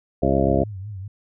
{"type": "harmonic tone", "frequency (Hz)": 67.8, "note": "C#2", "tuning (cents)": -38, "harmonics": [1, 2, 3, 4, 5, 6, 8, 9, 10], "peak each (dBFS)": [-25, -25, -25, -25, -25, -25, -25, -25, -25], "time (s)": [0.22, 0.64], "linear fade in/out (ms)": 10}
{"type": "tone with vibrato", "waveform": "sine", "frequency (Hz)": 99.8, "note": "G2", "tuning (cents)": 32, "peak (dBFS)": -30, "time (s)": [0.43, 1.08], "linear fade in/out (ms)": 5, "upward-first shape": "triangle", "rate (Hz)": 4.9, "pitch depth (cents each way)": 150}
{"effects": []}